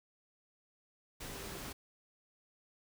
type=tone in noise; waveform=sine; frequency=392 Hz; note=G4; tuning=in tune; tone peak=-53 dBFS; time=1.32-1.59 s; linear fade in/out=10 ms; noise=pink; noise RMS=-45 dBFS; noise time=1.2-1.73 s; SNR=-11 dB; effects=none